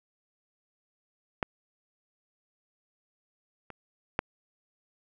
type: clicks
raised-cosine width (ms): 0.5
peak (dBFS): -12 / -27 / -10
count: 3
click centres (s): 1.428 / 3.703 / 4.191
effects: none